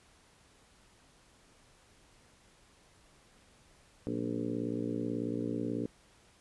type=harmonic tone with a mistuned harmonic; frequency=58.27 Hz; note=A#1; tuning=in tune; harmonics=2 / 3 / 4 / 5 / 6 / 7 / 8 / 9; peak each=-42 / -44 / -38 / -36 / -46 / -41 / -42 / -48 dBFS; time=4.07-5.86 s; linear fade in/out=0 ms; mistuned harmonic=3; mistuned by=+76 cents; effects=pink hiss -63 dBFS RMS until 6.4 s + resampled to 24000 Hz